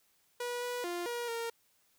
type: tone with pitch steps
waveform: sawtooth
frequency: 486 / 489.5 / 349.3 / 477.8 / 462.7 Hz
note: B4 / B4 / F4 / A#4 / A#4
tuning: -28 / -15 / 0 / +43 / -13 cents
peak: -31 dBFS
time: 0.4-1.5 s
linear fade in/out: 5 ms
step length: 220 ms
effects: white hiss -71 dBFS RMS until 1.98 s